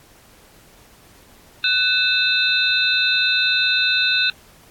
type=tone cluster; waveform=sine; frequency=1501 / 2621 / 3650 / 4031 Hz; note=F#6 / E7 / A#7 / B7; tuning=+24 / -11 / -37 / +35 cents; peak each=-21 dBFS; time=1.64-4.3 s; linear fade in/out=2 ms; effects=pink hiss -50 dBFS RMS until 4.7 s + AAC 64 kbps